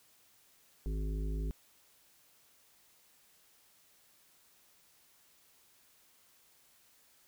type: harmonic tone with a mistuned harmonic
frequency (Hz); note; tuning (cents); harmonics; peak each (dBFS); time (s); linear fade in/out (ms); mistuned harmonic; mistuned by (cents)
51.91; G#1; 0; 1 / 3 / 5 / 7 / 8; -33 / -43 / -47 / -50 / -51; 0.86-1.51; 0; 1; +16
effects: white hiss -66 dBFS RMS until 7.27 s